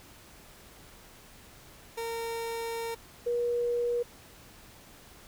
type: tone pair in turn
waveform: 30% pulse / sine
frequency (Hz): 460 / 479.2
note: A#4 / A#4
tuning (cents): -23 / +48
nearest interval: minor second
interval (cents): 71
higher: second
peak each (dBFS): -30 / -26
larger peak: second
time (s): 1.97-2.95 / 3.26-4.03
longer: first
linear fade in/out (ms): 10
effects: pink hiss -53 dBFS RMS until 5.27 s